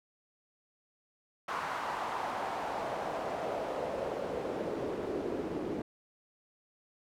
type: noise with band-pass filter sweep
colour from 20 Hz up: pink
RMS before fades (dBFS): -36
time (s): 1.48-5.82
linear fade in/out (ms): 5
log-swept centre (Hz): 1100 to 330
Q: 2.3
effects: none